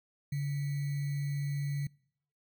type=tone with sample-and-hold; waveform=sine; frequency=142.5 Hz; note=C#3; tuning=48 cents sharp; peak=-30 dBFS; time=0.32-1.87 s; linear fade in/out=5 ms; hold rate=2100 Hz; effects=noise-tail reverb RT60 0.7 s tail -26 dB re dry